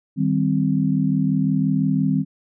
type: chord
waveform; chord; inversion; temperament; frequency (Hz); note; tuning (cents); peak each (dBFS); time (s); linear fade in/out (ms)
sine; C minor; first; equal; 155.56 / 196 / 261.6; Eb3 / G3 / C4; 0 / 0 / 0; -21; 0.16-2.25; 50
effects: none